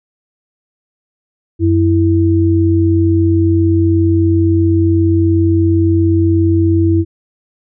sine tone pair together, 92.5 / 329.6 Hz, F#2 / E4, 0 / 0 cents, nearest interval octave + minor seventh, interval 2200 cents, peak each -11 dBFS, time 1.59-7.05 s, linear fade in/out 50 ms, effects none

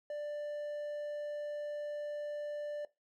triangle tone, 590 Hz, D5, 8 cents sharp, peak -35 dBFS, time 0.1-2.85 s, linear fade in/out 2 ms, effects noise-tail reverb RT60 0.2 s tail -18 dB re dry

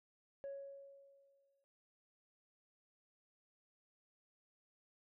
sine tone with exponential decay, 554.4 Hz, C#5, in tune, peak -40 dBFS, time 0.44-1.64 s, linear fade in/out 0 ms, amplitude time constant 260 ms, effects noise-tail reverb RT60 0.8 s tail -20 dB re dry + tanh soft clip ceiling -41 dBFS

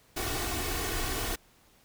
pink noise with comb filter, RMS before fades -32 dBFS, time 0.16-1.36 s, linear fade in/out 10 ms, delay 2.7 ms, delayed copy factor +0.7, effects pink hiss -62 dBFS RMS until 1.84 s

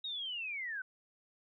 sine linear sweep, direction down, 3800 to 1480 Hz, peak -37 dBFS, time 0.04-0.82 s, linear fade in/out 5 ms, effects none

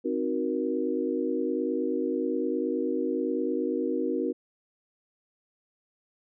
sine chord, C half-diminished seventh, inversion none, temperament equal with one note detuned, 261.6 / 311.1 / 370 / 471.9 Hz, C4 / Eb4 / Gb4 / Bb4, 0 / 0 / 0 / +21 cents, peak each -31 dBFS, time 0.04-4.33 s, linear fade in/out 20 ms, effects none

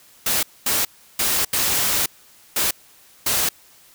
white noise bursts at uneven times, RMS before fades -20 dBFS, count 6, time 0.26-0.43 / 0.66-0.85 / 1.19-1.45 / 1.53-2.06 / 2.56-2.71 / 3.26-3.49 s, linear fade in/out 5 ms, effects white hiss -51 dBFS RMS until 3.94 s

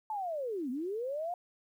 sine linear two-way sweep, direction down then up, 887 to 237.8 to 725 Hz, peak -33 dBFS, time 0.1-1.34 s, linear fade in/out 2 ms, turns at 0.7 s, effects 11-bit

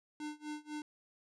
square tone with tremolo, 300.7 Hz, D4, 41 cents sharp, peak -39 dBFS, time 0.2-0.82 s, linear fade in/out 2 ms, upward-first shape sine, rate 4 Hz, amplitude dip 95%, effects resampled to 22050 Hz

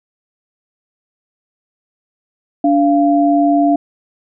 sine tone pair together, 289.5 / 690 Hz, D4 / F5, -25 / -21 cents, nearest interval octave + minor third, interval 1504 cents, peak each -11 / -13 dBFS, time 2.64-3.76 s, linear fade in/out 5 ms, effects none

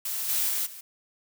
blue noise with level steps, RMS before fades -31 / -26 / -28 / -43 dBFS, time 0.05-0.81 s, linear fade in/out 5 ms, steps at 0.28 / 0.48 / 0.65 s, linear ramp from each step 20 ms, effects none

